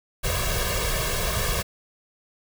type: noise with comb filter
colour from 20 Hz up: pink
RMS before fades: -25 dBFS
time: 0.23-1.63 s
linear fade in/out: 20 ms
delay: 1.8 ms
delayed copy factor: +0.95
effects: none